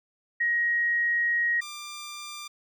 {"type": "tone pair in turn", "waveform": ["sine", "10% pulse"], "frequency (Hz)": [1888, 1189.4], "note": ["A#6", "D6"], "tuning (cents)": [22, 22], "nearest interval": "minor sixth", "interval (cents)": 800, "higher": "first", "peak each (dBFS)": [-22, -29], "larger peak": "first", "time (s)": [[0.4, 1.61], [1.61, 2.48]], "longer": "first", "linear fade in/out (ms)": 10, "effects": []}